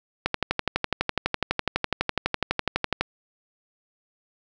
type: click train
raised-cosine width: 0.3 ms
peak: -6 dBFS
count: 34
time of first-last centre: 0.26-3.01 s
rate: 12 Hz
effects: none